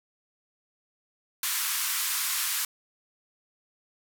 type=band-pass noise; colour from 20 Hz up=white; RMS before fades=-29 dBFS; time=1.43-2.65 s; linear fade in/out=2 ms; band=980 to 16000 Hz; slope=48 dB/octave; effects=none